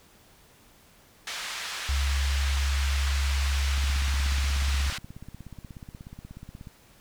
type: band-pass noise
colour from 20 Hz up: pink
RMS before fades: -35 dBFS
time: 1.27-4.98 s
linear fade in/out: 2 ms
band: 1400 to 6000 Hz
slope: 12 dB/octave
type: tone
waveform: sine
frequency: 68.8 Hz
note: C#2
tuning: 12 cents flat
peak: -23 dBFS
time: 1.89-4.9 s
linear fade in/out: 0 ms
type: click train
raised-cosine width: 5 ms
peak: -29 dBFS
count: 49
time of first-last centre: 3.78-6.672 s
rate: 16.6 Hz
effects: pink hiss -57 dBFS RMS until 7 s